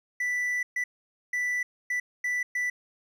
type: tone bursts at uneven times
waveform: triangle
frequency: 1975.5 Hz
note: B6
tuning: in tune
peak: -24 dBFS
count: 6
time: 0.2-0.63 / 0.76-0.84 / 1.33-1.63 / 1.9-2 / 2.24-2.43 / 2.55-2.7 s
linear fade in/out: 5 ms
effects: none